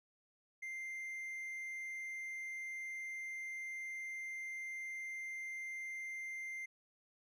triangle tone, 2093 Hz, C7, in tune, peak -40 dBFS, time 0.62-6.66 s, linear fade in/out 10 ms, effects none

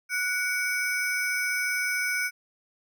square ring-modulated tone, 1864.7 Hz, A#6, in tune, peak -23 dBFS, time 0.09-2.31 s, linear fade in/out 50 ms, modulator 393 Hz, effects none

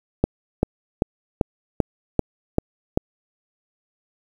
click train, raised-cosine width 2 ms, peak -3 dBFS, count 8, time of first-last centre 0.24-2.974 s, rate 2.56 Hz, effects 7-bit

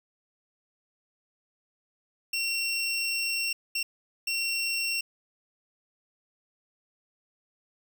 25% pulse tone bursts at uneven times, 2728 Hz, F7, 41 cents flat, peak -23 dBFS, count 3, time 2.33-3.53 / 3.75-3.83 / 4.27-5.01 s, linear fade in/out 5 ms, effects 9-bit

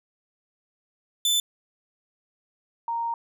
sawtooth / sine tone pair in turn, 3520 / 929.4 Hz, A7 / A#5, 0 / -5 cents, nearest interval octave + major seventh, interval 2305 cents, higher first, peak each -17 / -25 dBFS, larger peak first, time 1.25-1.4 / 2.88-3.14 s, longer second, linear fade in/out 2 ms, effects none

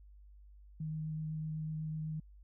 sine tone with vibrato, 156.3 Hz, D#3, 8 cents sharp, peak -36 dBFS, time 0.8-2.2 s, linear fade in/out 5 ms, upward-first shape triangle, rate 8 Hz, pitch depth 12 cents each way, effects added 50 Hz sine -54 dBFS peak until 2.43 s

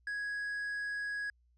triangle tone, 1663 Hz, G#6, 2 cents sharp, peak -33 dBFS, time 0.07-1.3 s, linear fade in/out 2 ms, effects added 60 Hz sine -66 dBFS peak until 1.57 s + resampled to 24000 Hz

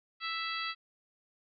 harmonic tone, 660 Hz, E5, 2 cents sharp, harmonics 2 / 3 / 4 / 5 / 6 / 7, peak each -38 / -40 / -41 / -42 / -43 / -43 dBFS, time 0.2-0.75 s, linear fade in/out 50 ms, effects none

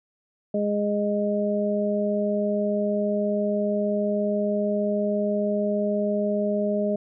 harmonic tone, 206.3 Hz, G#3, 11 cents flat, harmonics 1 / 2 / 3, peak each -25 / -28 / -25 dBFS, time 0.54-6.96 s, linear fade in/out 5 ms, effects none

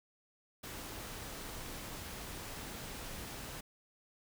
pink noise, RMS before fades -45 dBFS, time 0.63-3.61 s, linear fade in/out 10 ms, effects none

